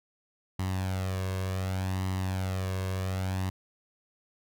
sawtooth tone with flanger, 94 Hz, F#2, 28 cents sharp, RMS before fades -31 dBFS, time 0.59-3.5 s, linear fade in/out 5 ms, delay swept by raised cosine 1 to 1.86 ms, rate 0.67 Hz, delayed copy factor +0.6, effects none

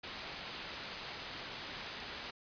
white low-pass noise, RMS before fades -45 dBFS, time 0.03-2.31 s, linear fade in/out 10 ms, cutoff 4500 Hz, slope 12 dB/octave, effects resampled to 11025 Hz

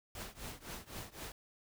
pink noise with tremolo, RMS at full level -43 dBFS, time 0.15-1.32 s, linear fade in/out 2 ms, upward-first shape triangle, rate 3.9 Hz, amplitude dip 95%, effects none

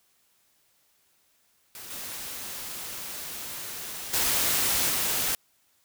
white noise with level steps, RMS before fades -42 / -37 / -25 / -27 dBFS, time 1.75-5.35 s, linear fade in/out 0 ms, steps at 1.9 / 4.13 / 4.89 s, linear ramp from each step 10 ms, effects white hiss -67 dBFS RMS until 5.84 s

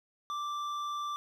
sine tone with hard clipping, 1174.7 Hz, D6, in tune, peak -35 dBFS, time 0.3-1.16 s, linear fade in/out 0 ms, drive 8 dB, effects none

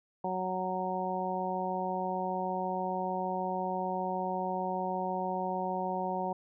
harmonic tone, 185.3 Hz, F#3, 3 cents sharp, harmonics 1 / 2 / 3 / 4 / 5, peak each -38 / -39 / -38 / -35 / -36 dBFS, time 0.24-6.33 s, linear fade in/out 5 ms, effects none

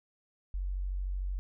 sine tone, 46.62 Hz, F#1, 14 cents sharp, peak -31 dBFS, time 0.54-1.39 s, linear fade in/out 0 ms, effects none

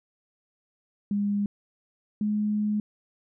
sine tone pair in turn, 203.5 / 210.2 Hz, G#3 / G#3, -35 / +21 cents, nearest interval minor second, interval 56 cents, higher second, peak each -23 dBFS, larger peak neither, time 1.11-1.46 / 2.21-2.8 s, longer second, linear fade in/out 2 ms, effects none

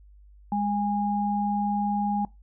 sine tone pair together, 205 / 820 Hz, G#3 / G#5, -22 / -22 cents, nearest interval 2 octaves, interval 2400 cents, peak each -26 dBFS, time 0.52-2.25 s, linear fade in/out 2 ms, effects noise-tail reverb RT60 0.2 s tail -22 dB re dry + added 50 Hz sine -49 dBFS peak until 2.42 s

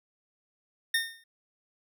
25% pulse tone with exponential decay, 1828 Hz, A#6, 34 cents flat, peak -18 dBFS, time 0.94-1.24 s, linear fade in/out 5 ms, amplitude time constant 65 ms, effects none

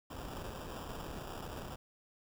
pink noise with sample-and-hold, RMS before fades -44 dBFS, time 0.1-1.76 s, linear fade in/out 10 ms, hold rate 2100 Hz, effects none

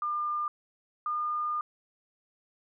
sine tone pair in turn, 1202 / 1213.2 Hz, D6 / D#6, +40 / -44 cents, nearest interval unison, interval 16 cents, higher second, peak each -28 dBFS, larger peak neither, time 0.02-0.48 / 1.06-1.61 s, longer second, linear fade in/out 2 ms, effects none

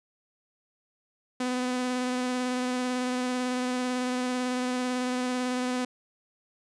sawtooth tone with vibrato, 251.1 Hz, B3, 29 cents sharp, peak -23 dBFS, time 1.4-5.85 s, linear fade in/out 5 ms, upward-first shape square, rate 18 Hz, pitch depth 12 cents each way, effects resampled to 22050 Hz

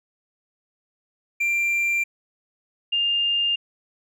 triangle / sine tone pair in turn, 2370 / 2808 Hz, D7 / F7, +15 / +9 cents, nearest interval minor third, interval 294 cents, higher second, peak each -18 / -19 dBFS, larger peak first, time 1.4-2.04 / 2.92-3.56 s, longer neither, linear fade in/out 10 ms, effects none

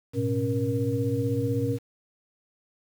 sine tone cluster, 107.6 / 123.5 / 274.8 / 472.4 Hz, A2 / B2 / C#4 / A#4, -38 / 0 / -15 / +23 cents, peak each -29 dBFS, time 0.13-1.79 s, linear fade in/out 50 ms, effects 8-bit

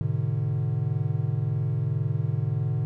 triangle tone cluster, 107 / 128 / 149.9 Hz, A2 / C3 / D3, -48 / -38 / +36 cents, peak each -26 dBFS, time 0.01-2.85 s, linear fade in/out 0 ms, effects none

